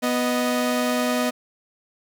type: tone pair together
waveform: sawtooth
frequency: 246.9 / 622.1 Hz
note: B3 / D#5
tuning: 0 / 0 cents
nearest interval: octave + major third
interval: 1600 cents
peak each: -18 / -21 dBFS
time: 0.02-1.31 s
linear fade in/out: 20 ms
effects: none